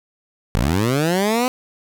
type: linear sweep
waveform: 15% pulse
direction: up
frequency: 46.25 to 257.9 Hz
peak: -10 dBFS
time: 0.55-1.48 s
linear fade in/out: 0 ms
effects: none